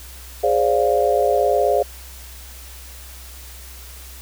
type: chord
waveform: sine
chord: D half-diminished seventh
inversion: second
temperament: equal with one note detuned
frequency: 415.3 / 523.3 / 582.3 / 698.5 Hz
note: Ab4 / C5 / D5 / F5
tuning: 0 / 0 / -15 / 0 cents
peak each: -20 dBFS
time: 0.43-1.83 s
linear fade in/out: 10 ms
effects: added 63 Hz sine -38 dBFS peak until 4.21 s + white hiss -41 dBFS RMS until 4.21 s